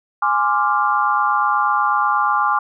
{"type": "chord", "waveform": "sine", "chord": "D half-diminished seventh", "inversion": "second", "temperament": "equal", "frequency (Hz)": [830.6, 1046.5, 1174.7, 1396.9], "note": ["Ab5", "C6", "D6", "F6"], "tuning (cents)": [0, 0, 0, 0], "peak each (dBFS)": [-20, -21, -18, -22], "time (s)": [0.22, 2.59], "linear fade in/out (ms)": 5, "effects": []}